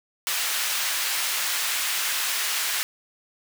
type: high-pass noise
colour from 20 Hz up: pink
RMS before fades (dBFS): -26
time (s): 0.27-2.83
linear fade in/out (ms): 0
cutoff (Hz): 1600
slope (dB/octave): 12
effects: none

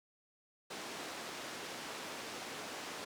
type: band-pass noise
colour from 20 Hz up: pink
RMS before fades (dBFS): -45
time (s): 0.7-3.05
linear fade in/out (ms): 10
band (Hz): 290 to 7000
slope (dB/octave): 12
effects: none

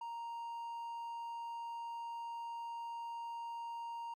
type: tone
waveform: triangle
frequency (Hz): 932.3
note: A#5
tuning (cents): 0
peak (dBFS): -39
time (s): 0.01-4.14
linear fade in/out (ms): 5
effects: MP3 96 kbps

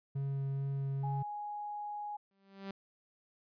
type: tone with vibrato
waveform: triangle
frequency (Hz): 137.4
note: C#3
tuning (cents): -15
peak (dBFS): -31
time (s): 0.15-1.23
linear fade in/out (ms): 10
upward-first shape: sine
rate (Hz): 2.3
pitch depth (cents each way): 8
type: tone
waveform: sine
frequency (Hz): 831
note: G#5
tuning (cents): +1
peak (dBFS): -38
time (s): 1.03-2.17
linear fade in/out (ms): 10
type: tone with exponential growth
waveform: sawtooth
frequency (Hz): 195.6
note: G3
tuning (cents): -4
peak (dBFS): -34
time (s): 2.31-2.71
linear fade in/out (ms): 2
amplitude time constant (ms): 85
effects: resampled to 11025 Hz

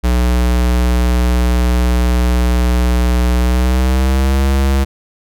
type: tone with pitch glide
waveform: square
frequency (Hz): 61 to 67.68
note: B1 to C#2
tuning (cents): -21 to -41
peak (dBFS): -11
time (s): 0.03-4.85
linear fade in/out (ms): 20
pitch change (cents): +180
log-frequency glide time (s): 3.38-4.42
effects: none

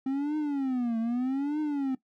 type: tone with vibrato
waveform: triangle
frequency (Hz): 262.6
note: C4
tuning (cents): +6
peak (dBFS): -24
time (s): 0.06-1.95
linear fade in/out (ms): 5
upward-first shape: triangle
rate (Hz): 0.81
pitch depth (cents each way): 280
effects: noise-tail reverb RT60 0.1 s tail -17 dB re dry

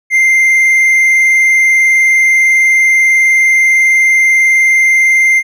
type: tone with vibrato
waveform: triangle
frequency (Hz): 2093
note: C7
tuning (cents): 0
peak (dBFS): -4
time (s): 0.1-5.43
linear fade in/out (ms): 50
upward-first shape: sine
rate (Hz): 20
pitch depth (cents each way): 21
effects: none

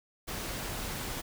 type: noise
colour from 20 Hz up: pink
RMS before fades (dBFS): -37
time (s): 0.27-1.22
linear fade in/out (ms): 20
effects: none

